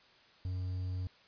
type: tone with quantisation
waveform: triangle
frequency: 91.9 Hz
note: F#2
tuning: 11 cents flat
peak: -32 dBFS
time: 0.45-1.07 s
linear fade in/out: 0 ms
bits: 10
effects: white hiss -62 dBFS RMS until 1.27 s + resampled to 11025 Hz